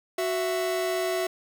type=tone pair together; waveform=45% pulse; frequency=370 / 663.5 Hz; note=F#4 / E5; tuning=0 / +11 cents; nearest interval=minor seventh; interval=1011 cents; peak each=-28 dBFS; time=0.18-1.27 s; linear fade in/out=5 ms; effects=9-bit